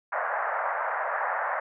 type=band-pass noise; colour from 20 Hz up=pink; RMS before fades=-29 dBFS; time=0.12-1.6 s; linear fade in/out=5 ms; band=590 to 1800 Hz; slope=48 dB/octave; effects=none